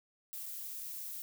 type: noise with dropouts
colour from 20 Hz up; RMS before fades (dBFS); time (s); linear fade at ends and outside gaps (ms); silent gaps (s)
violet; -43; 0.33-1.22; 0; 0.458-0.463
effects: none